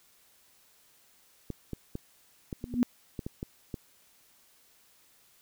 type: clicks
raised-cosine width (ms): 3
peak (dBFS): -22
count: 10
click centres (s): 1.503 / 1.733 / 1.954 / 2.528 / 2.641 / 2.74 / 3.192 / 3.265 / 3.429 / 3.742
type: tone with exponential growth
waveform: sine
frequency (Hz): 244.2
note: B3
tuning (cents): -19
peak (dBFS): -18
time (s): 2.61-2.83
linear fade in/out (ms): 0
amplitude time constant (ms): 47
effects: white hiss -63 dBFS RMS until 5.41 s